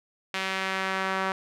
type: tone with band-pass filter sweep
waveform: sawtooth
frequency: 190.7 Hz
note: G3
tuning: 47 cents flat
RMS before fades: -29 dBFS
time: 0.34-1.32 s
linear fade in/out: 2 ms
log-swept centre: 2500 to 1300 Hz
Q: 1.2
effects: none